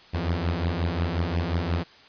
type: beating tone pair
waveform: sawtooth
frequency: 82.41 / 88.01 Hz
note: E2 / F2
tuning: 0 / +14 cents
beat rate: 5.6 Hz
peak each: -23 dBFS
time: 0.13-1.84 s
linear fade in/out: 20 ms
effects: white hiss -51 dBFS RMS until 2.08 s + resampled to 11025 Hz